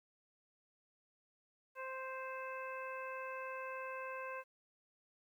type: harmonic tone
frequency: 523.3 Hz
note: C5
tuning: in tune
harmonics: 1 / 2 / 3 / 4 / 5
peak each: -46 / -46 / -49 / -56 / -51 dBFS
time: 1.75-4.44 s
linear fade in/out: 50 ms
effects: 12-bit

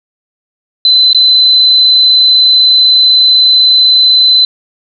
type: tone with dropouts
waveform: sine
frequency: 4036 Hz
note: B7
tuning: 37 cents sharp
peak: -3 dBFS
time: 0.85-4.45 s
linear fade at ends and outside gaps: 2 ms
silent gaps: 1.131-1.147 s
effects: none

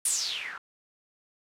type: noise with low-pass filter sweep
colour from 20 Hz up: blue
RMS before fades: -31 dBFS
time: 0.05-0.58 s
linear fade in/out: 5 ms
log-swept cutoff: 10000 to 1300 Hz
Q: 6.1
effects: none

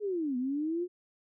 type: linear two-way sweep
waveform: sine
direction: down then up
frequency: 430 to 243.5 to 364.3 Hz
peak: -29 dBFS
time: 0-0.88 s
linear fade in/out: 50 ms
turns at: 0.37 s
effects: none

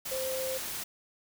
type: tone in noise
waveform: sine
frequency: 523.3 Hz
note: C5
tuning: in tune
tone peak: -32 dBFS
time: 0.11-0.58 s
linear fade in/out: 10 ms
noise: white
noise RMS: -37 dBFS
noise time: 0.05-0.84 s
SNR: +2 dB
effects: none

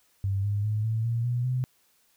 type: tone with pitch steps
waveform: sine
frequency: 98 / 102.34 / 106.87 / 111.6 / 116.54 / 121.7 / 127.09 Hz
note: G2 / G#2 / A2 / A2 / A#2 / B2 / C3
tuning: 0 / -25 / -50 / +25 / 0 / -25 / -50 cents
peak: -24 dBFS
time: 0.24-1.64 s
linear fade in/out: 0 ms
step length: 200 ms
effects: white hiss -66 dBFS RMS until 2.16 s

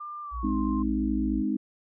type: tone with pitch glide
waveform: sine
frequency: 1195 to 1052.4 Hz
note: D6 to C6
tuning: +30 to +10 cents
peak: -35 dBFS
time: 0-0.83 s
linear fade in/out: 10 ms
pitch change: -220 cents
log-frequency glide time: 0.22-0.56 s
type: tone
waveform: sine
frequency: 58.5 Hz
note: A#1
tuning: 7 cents sharp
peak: -31 dBFS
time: 0.31-1.44 s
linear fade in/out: 50 ms
type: chord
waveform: sine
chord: Ab major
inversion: none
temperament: equal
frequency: 207.7 / 261.6 / 311.1 Hz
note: Ab3 / C4 / Eb4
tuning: 0 / 0 / 0 cents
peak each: -29 dBFS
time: 0.43-1.57 s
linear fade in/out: 10 ms
effects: none

